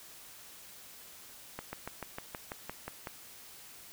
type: slowing click train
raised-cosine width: 0.5 ms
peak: -23 dBFS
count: 10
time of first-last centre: 1.59-3.072 s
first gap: 140 ms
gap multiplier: 1.04
effects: white hiss -52 dBFS RMS until 3.92 s